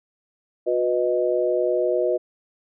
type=chord; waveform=sine; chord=B major; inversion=second; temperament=equal with one note detuned; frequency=362.4 / 493.9 / 622.3 Hz; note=F#4 / B4 / D#5; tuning=-36 / 0 / 0 cents; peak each=-23 dBFS; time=0.66-2.18 s; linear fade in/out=20 ms; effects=none